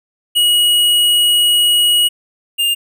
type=tone pair in turn; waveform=square; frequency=2904 / 2813 Hz; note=F#7 / F7; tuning=-33 / +12 cents; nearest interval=minor second; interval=55 cents; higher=first; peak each=-10 / -13 dBFS; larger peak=first; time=0.35-2.09 / 2.58-2.75 s; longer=first; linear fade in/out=20 ms; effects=none